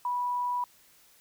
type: tone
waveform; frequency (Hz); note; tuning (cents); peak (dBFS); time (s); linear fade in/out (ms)
sine; 981; B5; -12; -27; 0.05-0.64; 2
effects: white hiss -60 dBFS RMS until 1.2 s